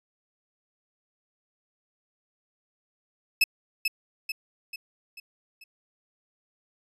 30% pulse tone with echo, 2600 Hz, E7, 24 cents flat, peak -14 dBFS, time 3.41-3.44 s, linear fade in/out 5 ms, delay 440 ms, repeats 5, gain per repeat -6 dB, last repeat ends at 5.64 s, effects resampled to 32000 Hz

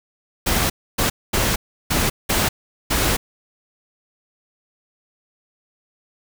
pink noise bursts at uneven times, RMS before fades -19 dBFS, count 6, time 0.46-0.7 / 0.98-1.1 / 1.33-1.56 / 1.9-2.1 / 2.29-2.49 / 2.9-3.17 s, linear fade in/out 10 ms, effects none

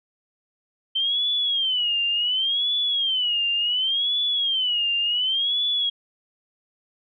sine tone with vibrato, 3100 Hz, G7, 20 cents flat, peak -20 dBFS, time 0.95-5.9 s, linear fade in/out 10 ms, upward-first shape sine, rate 0.69 Hz, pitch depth 180 cents each way, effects none

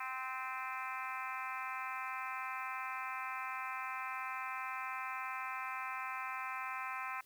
harmonic tone with a mistuned harmonic, 259.6 Hz, C4, 13 cents flat, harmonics 3 / 4 / 5 / 6 / 7 / 8 / 9 / 10, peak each -48 / -43 / -45 / -49 / -50 / -49 / -48 / -51 dBFS, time 0-7.21 s, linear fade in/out 5 ms, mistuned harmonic 9, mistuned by +32 cents, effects white hiss -66 dBFS RMS until 7.25 s

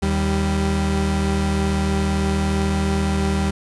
35% pulse tone pair together, 77.78 / 195.99 Hz, D#2 / G3, 0 / 0 cents, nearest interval octave + major third, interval 1600 cents, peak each -19 dBFS, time 0.02-3.51 s, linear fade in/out 10 ms, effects resampled to 24000 Hz + 9-bit

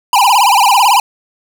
square tone with vibrato, 894 Hz, A5, 27 cents sharp, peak -7 dBFS, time 0.13-1 s, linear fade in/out 2 ms, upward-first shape sine, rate 18 Hz, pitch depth 230 cents each way, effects none

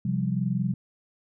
sine chord, C suspended fourth, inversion none, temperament equal, 130.81 / 174.61 / 196 Hz, C3 / F3 / G3, 0 / 0 / 0 cents, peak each -28 dBFS, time 0.05-0.74 s, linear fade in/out 5 ms, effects none

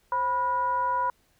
sine tone with frequency modulation, 984 Hz, B5, 7 cents flat, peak -23 dBFS, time 0.12-1.1 s, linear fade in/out 2 ms, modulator 454 Hz, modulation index 0.48, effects pink hiss -66 dBFS RMS until 1.39 s

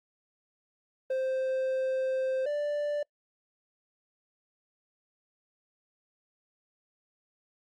triangle tone pair in turn, 523.3 / 587.4 Hz, C5 / D5, 0 / 0 cents, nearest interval major second, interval 200 cents, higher second, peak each -25 / -26 dBFS, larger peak first, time 1.1-2.46 / 2.46-3.03 s, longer first, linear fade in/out 5 ms, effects noise-tail reverb RT60 0.1 s tail -26 dB re dry + Opus 32 kbps

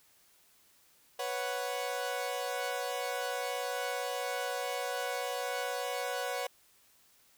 sawtooth chord, B suspended second, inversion none, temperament equal, 493.9 / 554.4 / 740 Hz, B4 / C#5 / F#5, 0 / 0 / 0 cents, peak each -34 dBFS, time 1.19-6.47 s, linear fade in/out 5 ms, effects white hiss -65 dBFS RMS until 7.37 s

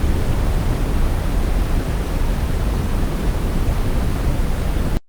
brown noise, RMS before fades -17 dBFS, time 0-4.97 s, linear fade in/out 0 ms, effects Opus 24 kbps

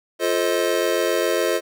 square chord, F dominant seventh, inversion none, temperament just, 349.2 / 436.5 / 523.8 / 628.6 Hz, F4 / A4 / C5 / Eb5, 0 / -14 / +2 / +18 cents, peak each -25 dBFS, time 0.19-1.61 s, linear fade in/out 50 ms, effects none

